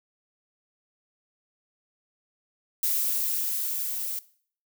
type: noise with level ramp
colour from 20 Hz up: violet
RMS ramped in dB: -25 to -32 dBFS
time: 2.83-4.19 s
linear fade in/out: 2 ms
effects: noise-tail reverb RT60 0.5 s tail -18 dB re dry